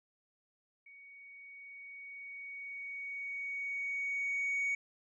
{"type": "tone with level ramp", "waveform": "sine", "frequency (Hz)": 2239, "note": "C#7", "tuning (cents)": 17, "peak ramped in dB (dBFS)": [-53, -28], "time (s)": [0.86, 4.75], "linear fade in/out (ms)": 5, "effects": ["tanh soft clip ceiling -29 dBFS"]}